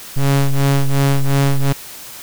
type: ring-modulated tone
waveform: square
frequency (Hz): 69.5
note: C#2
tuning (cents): +5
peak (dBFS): -9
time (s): 0.16-1.73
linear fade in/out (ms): 10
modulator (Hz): 68.1
effects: white hiss -34 dBFS RMS until 2.22 s